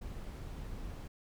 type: noise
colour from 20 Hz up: brown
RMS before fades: -43 dBFS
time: 0.01-1.08 s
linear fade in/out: 10 ms
effects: none